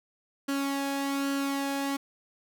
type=tone with flanger; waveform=sawtooth; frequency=277.2 Hz; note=C#4; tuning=in tune; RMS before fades=-30 dBFS; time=0.48-1.97 s; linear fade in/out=10 ms; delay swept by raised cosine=0.67 to 1.21 ms; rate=1.2 Hz; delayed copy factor=+0.5; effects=none